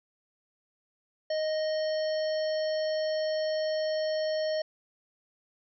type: harmonic tone with a mistuned harmonic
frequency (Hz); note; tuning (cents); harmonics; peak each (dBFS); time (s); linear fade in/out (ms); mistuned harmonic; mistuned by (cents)
622.3; D#5; 0; 1 / 3 / 5 / 7 / 9; -27 / -42 / -46 / -42 / -43; 1.3-4.62; 5; 9; -47
effects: none